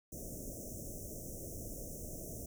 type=band-stop noise; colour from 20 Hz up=pink; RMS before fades=-45 dBFS; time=0.12-2.46 s; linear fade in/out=5 ms; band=670 to 5700 Hz; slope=96 dB/octave; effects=none